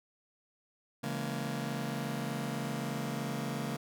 sawtooth chord, A# half-diminished seventh, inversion first, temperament just, 139.85 / 167.82 / 209.8 / 233.1 Hz, C#3 / E3 / G#3 / A#3, +16 / +31 / +18 / 0 cents, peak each -34 / -38 / -36 / -35 dBFS, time 1.03-3.77 s, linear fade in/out 10 ms, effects none

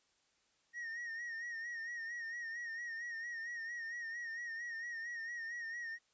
triangle tone with vibrato, 1863 Hz, A#6, 2 cents flat, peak -39 dBFS, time 0.73-5.99 s, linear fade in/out 50 ms, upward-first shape sine, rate 4.4 Hz, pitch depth 57 cents each way, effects white hiss -75 dBFS RMS until 6.13 s + resampled to 16000 Hz

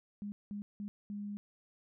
sine tone bursts at uneven times, 204.8 Hz, G#3, 24 cents flat, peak -38 dBFS, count 4, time 0.22-0.32 / 0.51-0.62 / 0.8-0.88 / 1.1-1.37 s, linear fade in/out 0 ms, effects none

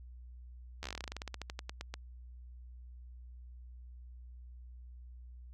slowing click train, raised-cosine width 0.2 ms, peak -23 dBFS, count 23, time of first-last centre 0.83-1.94 s, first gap 12 ms, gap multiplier 1.12, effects added 61 Hz sine -48 dBFS peak until 5.53 s

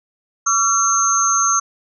sine tone cluster, 1137 / 1358 / 6180 / 6420 Hz, C#6 / F6 / G8 / G8, +44 / -49 / -26 / +40 cents, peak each -19 dBFS, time 0.46-1.6 s, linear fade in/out 10 ms, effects none

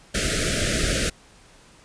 pink band-stop noise, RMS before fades -23 dBFS, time 0.14-1.1 s, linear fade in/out 10 ms, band 670 to 1300 Hz, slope 96 dB/octave, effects pink hiss -52 dBFS RMS until 1.84 s + resampled to 22050 Hz

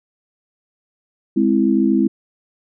sine chord, Ab augmented, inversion none, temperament equal, 207.7 / 261.6 / 329.6 Hz, Ab3 / C4 / E4, 0 / 0 / 0 cents, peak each -17 dBFS, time 1.36-2.08 s, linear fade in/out 10 ms, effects none

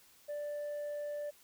sine tone, 587.3 Hz, D5, in tune, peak -34 dBFS, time 0.28-1.31 s, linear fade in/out 20 ms, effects tanh soft clip ceiling -36 dBFS + white hiss -63 dBFS RMS until 1.43 s

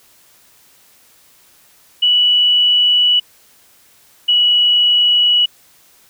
sine tone pair in turn, 2949 / 2932 Hz, F#7 / F#7, -6 / -16 cents, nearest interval unison, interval 10 cents, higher first, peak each -9 dBFS, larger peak neither, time 2.02-3.2 / 4.28-5.46 s, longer neither, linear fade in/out 10 ms, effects white hiss -50 dBFS RMS until 6.09 s

